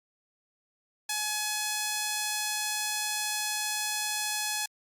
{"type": "tone", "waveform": "5% pulse", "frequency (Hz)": 847, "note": "G#5", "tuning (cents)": 34, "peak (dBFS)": -17, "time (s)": [1.09, 4.66], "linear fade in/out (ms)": 5, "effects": ["Opus 48 kbps"]}